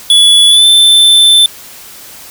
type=tone with pitch glide; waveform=square; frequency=3420 to 3537 Hz; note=A7 to A7; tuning=-50 to +8 cents; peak=-3 dBFS; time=0.1-1.46 s; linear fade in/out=2 ms; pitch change=+58 cents; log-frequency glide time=0.49-0.65 s; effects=white hiss -32 dBFS RMS until 2.3 s